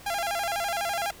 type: tone with vibrato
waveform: sawtooth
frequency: 743 Hz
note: F#5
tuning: 7 cents sharp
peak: -23 dBFS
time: 0.06-1.11 s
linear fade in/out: 5 ms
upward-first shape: square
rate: 12 Hz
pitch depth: 150 cents each way
effects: pink hiss -48 dBFS RMS until 1.2 s